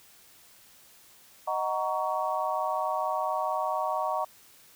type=chord; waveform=sine; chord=D# minor seventh; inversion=none; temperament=just; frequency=622.3 / 746.7 / 933.4 / 1120.1 Hz; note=D#5 / F#5 / A#5 / C#6; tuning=0 / +16 / +2 / +18 cents; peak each=-32 dBFS; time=1.47-4.25 s; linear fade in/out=10 ms; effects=white hiss -56 dBFS RMS until 4.75 s